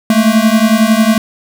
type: beating tone pair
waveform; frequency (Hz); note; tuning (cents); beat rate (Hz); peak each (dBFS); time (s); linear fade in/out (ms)
square; 215.1 / 226.1; A3 / A3; -39 / +47; 11; -11; 0.1-1.18; 2
effects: none